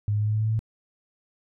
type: tone with pitch steps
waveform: sine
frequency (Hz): 103.83 / 104.85 / 105.89 / 106.93 / 107.99 / 109.06 / 110.13 / 111.22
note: G#2 / G#2 / G#2 / A2 / A2 / A2 / A2 / A2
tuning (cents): 0 / +17 / +34 / -49 / -32 / -15 / +2 / +19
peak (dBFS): -21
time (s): 0.08-0.592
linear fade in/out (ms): 0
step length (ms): 64
effects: none